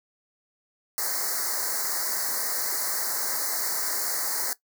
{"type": "band-stop noise", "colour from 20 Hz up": "white", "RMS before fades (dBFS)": -28, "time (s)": [0.98, 4.53], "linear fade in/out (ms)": 0, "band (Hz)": [2100, 4200], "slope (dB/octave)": 96, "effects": ["noise-tail reverb RT60 0.1 s tail -17 dB re dry", "high-pass 400 Hz 12 dB/octave"]}